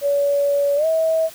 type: tone with pitch glide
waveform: sine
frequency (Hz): 568 to 645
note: C#5 to E5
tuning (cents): +42 to -38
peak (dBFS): -15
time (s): 0.01-1.3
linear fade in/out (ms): 50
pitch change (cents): +220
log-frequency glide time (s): 0.76-0.86
effects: white hiss -41 dBFS RMS until 1.34 s